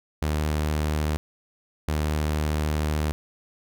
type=tone pair in turn; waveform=sawtooth; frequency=76.1 / 76.1 Hz; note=D#2 / D#2; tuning=-38 / -38 cents; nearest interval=unison; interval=0 cents; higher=neither; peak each=-19 dBFS; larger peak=neither; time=0.22-1.17 / 1.88-3.12 s; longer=second; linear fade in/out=0 ms; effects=none